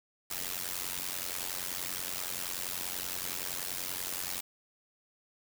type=noise with amplitude modulation; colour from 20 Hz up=white; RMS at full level=-33 dBFS; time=0.3-4.41 s; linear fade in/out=10 ms; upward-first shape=sine; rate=90.5 Hz; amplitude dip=90%; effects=none